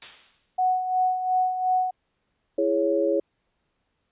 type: noise with exponential decay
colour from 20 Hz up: blue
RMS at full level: -29 dBFS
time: 0.02-0.58 s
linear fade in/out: 2 ms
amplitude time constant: 120 ms
type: tone with tremolo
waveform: sine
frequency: 740 Hz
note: F#5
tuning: in tune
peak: -18 dBFS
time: 0.58-1.91 s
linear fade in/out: 10 ms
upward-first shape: sine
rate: 2.8 Hz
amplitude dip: 60%
type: chord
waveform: sine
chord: C# minor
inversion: first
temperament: just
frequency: 332.6 / 415.8 / 554.4 Hz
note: E4 / G#4 / C#5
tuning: +16 / +2 / 0 cents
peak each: -25 / -25 / -23 dBFS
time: 2.58-3.2 s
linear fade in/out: 5 ms
effects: pink hiss -74 dBFS RMS until 4.11 s + resampled to 8000 Hz